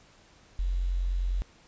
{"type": "tone with quantisation", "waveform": "sine", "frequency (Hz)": 44.77, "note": "F1", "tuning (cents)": 44, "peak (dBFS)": -25, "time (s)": [0.59, 1.42], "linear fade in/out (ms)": 0, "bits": 9, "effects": ["pink hiss -58 dBFS RMS until 1.67 s", "resampled to 16000 Hz"]}